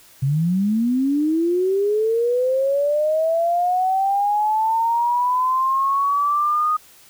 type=linear sweep; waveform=sine; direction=up; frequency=129.6 to 1244 Hz; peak=-16 dBFS; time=0.22-6.77 s; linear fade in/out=10 ms; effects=white hiss -49 dBFS RMS until 7.09 s